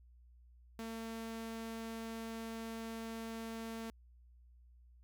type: tone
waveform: sawtooth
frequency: 226 Hz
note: A3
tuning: 47 cents sharp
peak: -38 dBFS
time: 0.79-3.9 s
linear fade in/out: 0 ms
effects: added 60 Hz sine -59 dBFS peak until 5.03 s